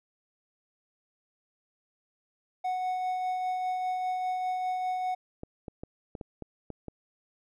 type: tone with tremolo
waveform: triangle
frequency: 738 Hz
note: F#5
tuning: 5 cents flat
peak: -25 dBFS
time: 2.64-5.15 s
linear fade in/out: 10 ms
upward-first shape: triangle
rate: 5 Hz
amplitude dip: 30%
type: clicks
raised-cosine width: 2 ms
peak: -25 dBFS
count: 8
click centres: 5.434 / 5.682 / 5.835 / 6.152 / 6.212 / 6.423 / 6.703 / 6.883 s
effects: none